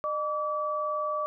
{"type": "tone pair together", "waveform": "sine", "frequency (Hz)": [608, 1151.4], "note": ["D#5", "D6"], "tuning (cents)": [-40, -35], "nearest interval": "major seventh", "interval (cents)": 1105, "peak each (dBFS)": [-31, -29], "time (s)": [0.04, 1.26], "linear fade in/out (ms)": 0, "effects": []}